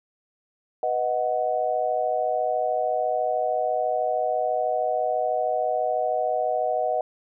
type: chord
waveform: sine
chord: B major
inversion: none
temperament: equal with one note detuned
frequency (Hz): 493.9 / 626.2 / 740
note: B4 / D#5 / F#5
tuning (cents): 0 / +11 / 0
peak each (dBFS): -29 / -25 / -25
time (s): 0.83-7.01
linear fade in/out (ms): 2
effects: none